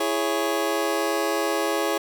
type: chord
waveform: 25% pulse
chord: C# minor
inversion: first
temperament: just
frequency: 332.6 / 415.8 / 554.4 Hz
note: E4 / G#4 / C#5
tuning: +16 / +2 / 0 cents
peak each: -23 dBFS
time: 0-1.98 s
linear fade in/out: 5 ms
effects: none